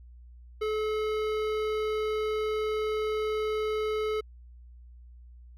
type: tone with hard clipping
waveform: sine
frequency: 430.3 Hz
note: A4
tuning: 39 cents flat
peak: -29 dBFS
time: 0.61-4.21 s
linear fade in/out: 10 ms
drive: 15 dB
effects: added 60 Hz sine -47 dBFS peak until 5.57 s